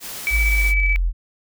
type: noise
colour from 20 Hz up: white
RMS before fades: -32 dBFS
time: 0-0.74 s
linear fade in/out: 50 ms
type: tone with tremolo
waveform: sine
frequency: 2297 Hz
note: D7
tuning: 39 cents flat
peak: -17 dBFS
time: 0.27-0.96 s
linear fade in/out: 0 ms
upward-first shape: square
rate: 16 Hz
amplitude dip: 30%
type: linear sweep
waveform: sine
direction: down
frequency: 56.2 to 41.2 Hz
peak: -16 dBFS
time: 0.3-1.13 s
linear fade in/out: 50 ms
effects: none